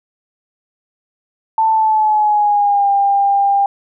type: tone with pitch glide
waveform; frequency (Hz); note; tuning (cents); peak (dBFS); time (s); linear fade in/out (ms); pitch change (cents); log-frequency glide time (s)
sine; 886 to 798.5; A5 to G5; +12 to +32; -10; 1.58-3.66; 2; -180; 1.69-2.9
effects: none